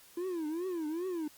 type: tone with vibrato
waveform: triangle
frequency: 336.7 Hz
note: E4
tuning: 37 cents sharp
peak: -31 dBFS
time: 0.17-1.28 s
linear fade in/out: 5 ms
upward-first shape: triangle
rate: 2.5 Hz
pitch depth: 220 cents each way
effects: white hiss -58 dBFS RMS until 1.37 s + Opus 48 kbps